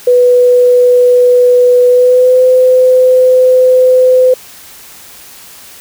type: tone with pitch glide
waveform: sine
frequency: 493.9 to 509.3 Hz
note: B4 to C5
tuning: 0 to -47 cents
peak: -3 dBFS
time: 0.07-4.34 s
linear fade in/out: 5 ms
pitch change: +53 cents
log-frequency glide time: 1.88-2.42 s
effects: white hiss -34 dBFS RMS until 5.8 s